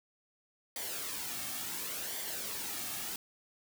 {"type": "noise with flanger", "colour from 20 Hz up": "white", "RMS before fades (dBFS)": -39, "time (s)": [0.76, 3.16], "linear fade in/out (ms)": 2, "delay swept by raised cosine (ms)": [0.75, 2.05], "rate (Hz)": 0.7, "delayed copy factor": -0.55, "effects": []}